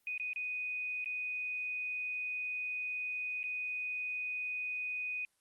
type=tone with dropouts; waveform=sine; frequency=2489 Hz; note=D#7; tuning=in tune; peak=-35 dBFS; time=0.07-5.25 s; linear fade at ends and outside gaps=1 ms; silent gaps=0.178-0.198 / 0.332-0.36 / 1.044-1.058 / 3.431-3.439 s; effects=white hiss -75 dBFS RMS until 5.4 s + Opus 32 kbps